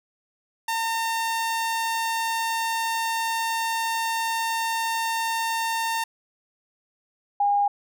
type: tone pair in turn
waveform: sawtooth / sine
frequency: 909 / 812.5 Hz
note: A#5 / G#5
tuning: -44 / -38 cents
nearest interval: major second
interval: 194 cents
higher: first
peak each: -20 / -18 dBFS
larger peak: second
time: 0.68-6.04 / 7.4-7.68 s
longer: first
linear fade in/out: 5 ms
effects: none